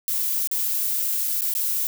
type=noise with dropouts; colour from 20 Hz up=violet; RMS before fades=-24 dBFS; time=0.08-1.87 s; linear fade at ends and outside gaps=0 ms; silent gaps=0.474-0.514 / 1.276-1.28 / 1.409-1.419 / 1.538-1.551 s; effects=none